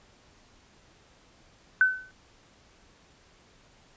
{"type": "tone with exponential decay", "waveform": "sine", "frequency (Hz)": 1516, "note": "F#6", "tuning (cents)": 42, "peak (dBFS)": -14, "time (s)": [1.81, 2.11], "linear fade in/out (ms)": 1, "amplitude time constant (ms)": 64, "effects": ["pink hiss -59 dBFS RMS until 3.96 s", "resampled to 16000 Hz"]}